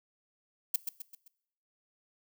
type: noise with echo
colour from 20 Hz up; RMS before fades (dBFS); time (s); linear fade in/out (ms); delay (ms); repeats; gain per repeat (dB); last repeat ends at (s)
violet; -26; 0.74-0.76; 5; 130; 4; -7; 1.28
effects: noise-tail reverb RT60 0.8 s tail -21 dB re dry